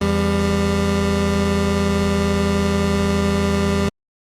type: tone pair together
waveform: 25% pulse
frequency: 83.7 / 199.07 Hz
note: E2 / G3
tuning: +27 / +27 cents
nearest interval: octave + minor third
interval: 1500 cents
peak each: -17 / -14 dBFS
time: 0.01-3.89 s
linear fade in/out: 5 ms
effects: low-pass 9000 Hz 12 dB/octave + Opus 32 kbps